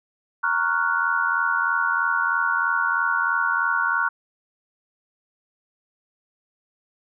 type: chord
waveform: sine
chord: Gb major seventh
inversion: first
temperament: equal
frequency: 932.3 / 1108.7 / 1396.9 / 1480 Hz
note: Bb5 / Db6 / F6 / Gb6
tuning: 0 / 0 / 0 / 0 cents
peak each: -28 / -26 / -24 / -23 dBFS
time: 0.43-4.09 s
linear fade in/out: 10 ms
effects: none